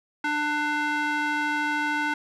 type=tone with band-pass filter; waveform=square; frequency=297.8 Hz; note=D4; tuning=24 cents sharp; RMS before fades=-26 dBFS; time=0.24-2.14 s; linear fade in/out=5 ms; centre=1500 Hz; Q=1.6; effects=none